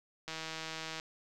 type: click train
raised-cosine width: 0.2 ms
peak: -23 dBFS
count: 116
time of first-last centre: 0.28-0.999 s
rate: 160 Hz
effects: none